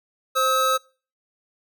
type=tone pair together; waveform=square; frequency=523.3 / 1284.1 Hz; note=C5 / E6; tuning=0 / -46 cents; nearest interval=octave + major third; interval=1554 cents; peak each=-25 / -20 dBFS; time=0.35-0.78 s; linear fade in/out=20 ms; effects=noise-tail reverb RT60 0.4 s tail -25 dB re dry